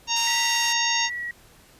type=harmonic tone; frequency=926 Hz; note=A#5; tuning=12 cents flat; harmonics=1 / 2 / 3 / 4 / 5 / 6 / 7; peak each=-28 / -37 / -27 / -29 / -32 / -28 / -28 dBFS; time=0.07-1.1 s; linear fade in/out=50 ms
type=band-pass noise; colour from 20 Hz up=white; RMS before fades=-36 dBFS; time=0.16-0.73 s; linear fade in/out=5 ms; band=1500 to 11000 Hz; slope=12 dB/octave
type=tone with vibrato; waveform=sine; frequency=1936 Hz; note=B6; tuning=35 cents flat; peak=-28 dBFS; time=0.27-1.31 s; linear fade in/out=2 ms; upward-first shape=triangle; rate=1.7 Hz; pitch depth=23 cents each way
effects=pink hiss -53 dBFS RMS until 1.79 s + resampled to 32000 Hz